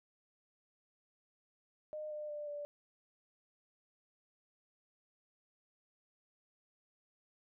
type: tone with pitch steps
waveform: sine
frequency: 611 / 601.9 / 592.9 / 584.1 Hz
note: D#5 / D5 / D5 / D5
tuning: -32 / +42 / +16 / -10 cents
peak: -40 dBFS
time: 1.93-2.65 s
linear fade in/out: 0 ms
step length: 180 ms
effects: none